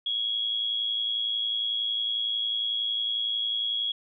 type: tone with amplitude modulation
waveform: sine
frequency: 3322 Hz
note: G#7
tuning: in tune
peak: -23 dBFS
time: 0.06-3.92 s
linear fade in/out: 5 ms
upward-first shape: sine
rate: 111 Hz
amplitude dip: 55%
effects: none